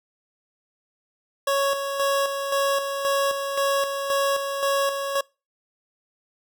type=tone with tremolo; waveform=25% pulse; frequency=554.4 Hz; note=C#5; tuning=in tune; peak=-16 dBFS; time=1.47-5.21 s; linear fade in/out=5 ms; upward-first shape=square; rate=1.9 Hz; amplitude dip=50%; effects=noise-tail reverb RT60 0.3 s tail -26 dB re dry